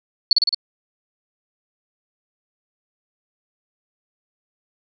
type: tone with echo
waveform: sine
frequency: 4435 Hz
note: C#8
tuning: in tune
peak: -9 dBFS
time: 0.31-0.33 s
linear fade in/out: 2 ms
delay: 54 ms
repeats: 4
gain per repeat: -2 dB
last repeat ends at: 0.546 s
effects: none